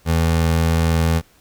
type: tone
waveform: 25% pulse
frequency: 82 Hz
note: E2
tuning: 9 cents flat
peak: -11 dBFS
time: 0.05-1.22 s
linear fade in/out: 50 ms
effects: pink hiss -54 dBFS RMS until 1.4 s